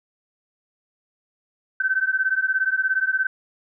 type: beating tone pair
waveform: sine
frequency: 1528 / 1545 Hz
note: G6 / G6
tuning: -45 / -26 cents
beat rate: 17 Hz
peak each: -22 dBFS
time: 1.8-3.27 s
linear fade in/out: 5 ms
effects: none